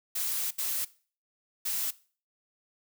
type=noise bursts at uneven times; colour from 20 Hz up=blue; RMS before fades=-31 dBFS; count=3; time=0.15-0.51 / 0.58-0.85 / 1.65-1.91 s; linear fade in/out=10 ms; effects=noise-tail reverb RT60 0.4 s tail -19 dB re dry